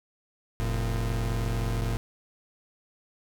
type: tone pair together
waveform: 40% pulse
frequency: 44.48 / 114 Hz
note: F1 / A#2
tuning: +32 / -38 cents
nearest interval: octave + major third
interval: 1630 cents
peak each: -28 dBFS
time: 0.6-1.97 s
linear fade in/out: 0 ms
effects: none